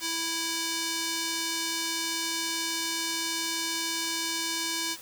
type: tone with band-pass filter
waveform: square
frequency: 329.6 Hz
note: E4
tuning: in tune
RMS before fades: -31 dBFS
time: 0-4.97 s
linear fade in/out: 50 ms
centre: 5600 Hz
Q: 1
effects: white hiss -46 dBFS RMS until 5.01 s

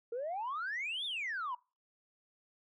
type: exponential two-way sweep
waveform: sine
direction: up then down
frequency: 450.9 to 3658 to 940 Hz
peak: -34 dBFS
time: 0.12-1.55 s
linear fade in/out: 5 ms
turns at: 1.05 s
effects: noise-tail reverb RT60 0.3 s tail -23 dB re dry + tanh soft clip ceiling -32 dBFS

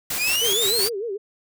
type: noise with tremolo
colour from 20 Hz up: white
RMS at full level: -26 dBFS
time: 0.1-0.89 s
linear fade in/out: 5 ms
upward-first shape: square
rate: 5.8 Hz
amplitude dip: 45%
type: exponential sweep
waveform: sawtooth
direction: up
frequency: 2343 to 4799 Hz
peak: -17 dBFS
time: 0.17-0.9 s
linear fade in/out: 50 ms
type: tone with vibrato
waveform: sine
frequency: 427.8 Hz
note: A4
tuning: 49 cents flat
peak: -25 dBFS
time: 0.41-1.18 s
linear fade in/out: 20 ms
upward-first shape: sine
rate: 6.6 Hz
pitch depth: 190 cents each way
effects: none

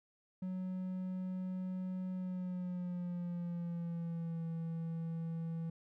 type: tone with pitch glide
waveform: triangle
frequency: 185 to 164.82 Hz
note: F#3 to E3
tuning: 0 to 0 cents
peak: -35 dBFS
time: 0.42-5.7 s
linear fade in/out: 5 ms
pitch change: -200 cents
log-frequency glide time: 2.12-4.45 s
effects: none

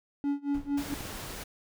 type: tone with tremolo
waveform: triangle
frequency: 284 Hz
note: C#4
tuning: 42 cents sharp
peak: -23 dBFS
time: 0.24-0.94 s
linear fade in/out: 0 ms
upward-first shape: sine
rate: 4.4 Hz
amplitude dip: 95%
type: noise with exponential decay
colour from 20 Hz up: brown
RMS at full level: -37 dBFS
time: 0.54-0.98 s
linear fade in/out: 5 ms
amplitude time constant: 95 ms
type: noise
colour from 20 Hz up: pink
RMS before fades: -40 dBFS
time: 0.77-1.44 s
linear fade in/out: 10 ms
type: clicks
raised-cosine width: 3 ms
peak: -30 / -28 / -35 dBFS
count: 3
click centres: 0.922 / 1.007 / 1.053 s
effects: none

